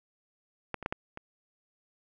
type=clicks; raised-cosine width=0.5 ms; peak=-17 / -25 / -15 / -16 / -25 dBFS; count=5; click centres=0.743 / 0.827 / 0.861 / 0.925 / 1.174 s; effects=none